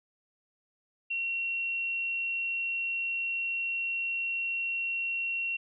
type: tone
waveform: sine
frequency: 2733 Hz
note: F7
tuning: 38 cents flat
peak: -29 dBFS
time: 1.1-5.57 s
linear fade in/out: 10 ms
effects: none